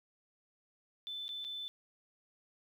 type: tone with dropouts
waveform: sine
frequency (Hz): 3520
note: A7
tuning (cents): 0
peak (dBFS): -39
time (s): 1.07-1.68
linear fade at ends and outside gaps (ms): 0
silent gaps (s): 1.281-1.291 / 1.443-1.448
effects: 11-bit